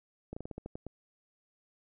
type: slowing click train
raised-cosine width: 2 ms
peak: -27 dBFS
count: 9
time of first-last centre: 0.33-0.866 s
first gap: 35 ms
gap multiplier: 1.18
effects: none